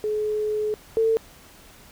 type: tone pair in turn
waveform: sine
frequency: 425.6 / 448.2 Hz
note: G#4 / A4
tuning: +42 / +32 cents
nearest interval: minor second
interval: 90 cents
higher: second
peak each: -22 / -17 dBFS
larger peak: second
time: 0.04-0.74 / 0.97-1.17 s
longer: first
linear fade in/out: 0 ms
effects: pink hiss -49 dBFS RMS until 1.91 s